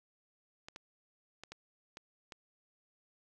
clicks, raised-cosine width 0.2 ms, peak -29 dBFS, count 6, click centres 0.685 / 0.761 / 1.436 / 1.52 / 1.971 / 2.322 s, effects none

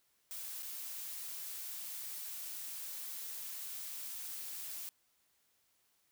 blue noise with dropouts, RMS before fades -44 dBFS, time 0.31-4.89 s, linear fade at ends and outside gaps 0 ms, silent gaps 0.624-0.629 s, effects white hiss -75 dBFS RMS until 6.11 s

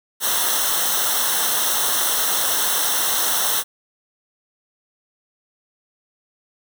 white noise with comb filter, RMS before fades -20 dBFS, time 0.2-3.64 s, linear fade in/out 50 ms, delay 0.42 ms, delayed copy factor -0.85, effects none

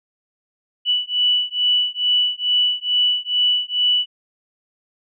sine beating tone pair, 2960 / 2962.3 Hz, F#7 / F#7, 0 / +1 cents, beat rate 2.3 Hz, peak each -19 dBFS, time 0.85-4.06 s, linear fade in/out 50 ms, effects none

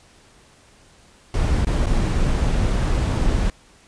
brown noise with dropouts, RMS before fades -19 dBFS, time 1.34-3.5 s, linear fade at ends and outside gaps 2 ms, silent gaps 1.649-1.669 / 1.86-1.867 s, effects pink hiss -52 dBFS RMS until 3.87 s + resampled to 22050 Hz

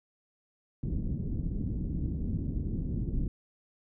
pink low-pass noise, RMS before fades -32 dBFS, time 0.83-3.28 s, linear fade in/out 5 ms, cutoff 280 Hz, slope 24 dB/octave, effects none

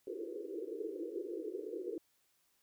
pink band-pass noise, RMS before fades -42 dBFS, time 0.07-1.98 s, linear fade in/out 2 ms, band 320 to 490 Hz, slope 96 dB/octave, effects white hiss -75 dBFS RMS until 2.62 s

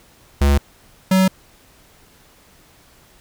square tone pair in turn, 70.6 / 188.48 Hz, C#2 / F#3, +32 / +32 cents, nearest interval octave + perfect fourth, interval 1700 cents, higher second, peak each -12 dBFS, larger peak neither, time 0.41-0.58 / 1.11-1.28 s, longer neither, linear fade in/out 5 ms, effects pink hiss -51 dBFS RMS until 3.2 s

